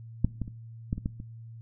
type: clicks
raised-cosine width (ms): 5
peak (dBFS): -10 / -18 / -27 / -15 / -22 / -16 / -26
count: 7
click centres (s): 0.246 / 0.417 / 0.479 / 0.929 / 0.98 / 1.059 / 1.201
effects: noise-tail reverb RT60 0.5 s tail -21 dB re dry + added 114 Hz sine -42 dBFS peak until 1.61 s